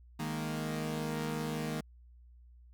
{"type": "chord", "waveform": "sawtooth", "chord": "D# suspended fourth", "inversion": "none", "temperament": "equal", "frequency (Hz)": [155.56, 207.7, 233.1], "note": ["D#3", "G#3", "A#3"], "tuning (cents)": [0, 0, 0], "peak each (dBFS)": [-33, -39, -34], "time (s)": [0.19, 1.81], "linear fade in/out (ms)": 10, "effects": ["added 60 Hz sine -54 dBFS peak until 2.73 s"]}